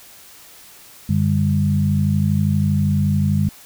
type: tone cluster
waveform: sine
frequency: 94.9 / 147.8 / 199.9 Hz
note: F#2 / D3 / G3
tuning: +44 / +11 / +34 cents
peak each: -19 dBFS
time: 1.09-3.49 s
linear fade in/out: 5 ms
effects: white hiss -44 dBFS RMS until 3.65 s